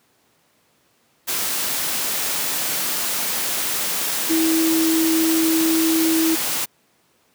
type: tone in noise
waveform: sine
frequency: 323.9 Hz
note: E4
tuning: 30 cents flat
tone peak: -16 dBFS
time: 4.29-6.36 s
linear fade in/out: 20 ms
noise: white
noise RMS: -23 dBFS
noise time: 1.27-6.66 s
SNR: +4 dB
effects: pink hiss -61 dBFS RMS until 7.34 s + high-pass 150 Hz 12 dB/octave